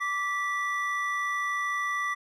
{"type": "tone pair together", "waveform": "triangle", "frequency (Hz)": [1167, 1962.7], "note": ["D6", "B6"], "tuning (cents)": [-11, -11], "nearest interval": "major sixth", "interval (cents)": 900, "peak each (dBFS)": -28, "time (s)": [0, 2.15], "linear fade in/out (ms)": 20, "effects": []}